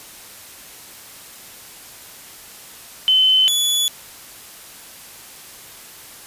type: tone pair in turn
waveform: sine / sawtooth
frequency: 3051 / 3425 Hz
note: G7 / A7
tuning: -48 / -47 cents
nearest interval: major second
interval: 201 cents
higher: second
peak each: -11 / -13 dBFS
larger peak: first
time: 3.08-3.48 / 3.48-3.88 s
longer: neither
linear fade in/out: 0 ms
effects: white hiss -40 dBFS RMS until 6.26 s + resampled to 32000 Hz